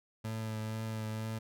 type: tone with vibrato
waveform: 30% pulse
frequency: 110 Hz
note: A2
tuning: in tune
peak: -33 dBFS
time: 0.24-1.39 s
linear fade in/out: 10 ms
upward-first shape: triangle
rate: 2.1 Hz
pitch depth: 21 cents each way
effects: none